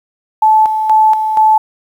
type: tone with tremolo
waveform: sine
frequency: 869 Hz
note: A5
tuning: 22 cents flat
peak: -5 dBFS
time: 0.42-1.58 s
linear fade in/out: 5 ms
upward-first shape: square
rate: 2.1 Hz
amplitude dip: 55%
effects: 7-bit